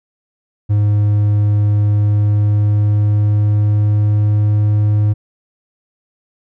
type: tone with pitch glide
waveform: triangle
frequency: 103.83 to 104.92 Hz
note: G#2 to G#2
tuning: 0 to +18 cents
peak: -8 dBFS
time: 0.69-5.14 s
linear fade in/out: 20 ms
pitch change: +18 cents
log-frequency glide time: 1.86-4.64 s
effects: none